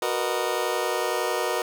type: chord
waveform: 25% pulse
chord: B major seventh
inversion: second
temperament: just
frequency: 370.4 / 463 / 493.9 / 617.4 Hz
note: F#4 / A#4 / B4 / D#5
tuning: +2 / -12 / 0 / -14 cents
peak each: -26 dBFS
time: 0.02-1.62 s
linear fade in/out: 2 ms
effects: none